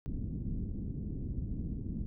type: low-pass noise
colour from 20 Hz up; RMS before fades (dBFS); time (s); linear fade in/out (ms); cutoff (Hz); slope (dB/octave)
pink; -37; 0.06-2.06; 0; 270; 24
effects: none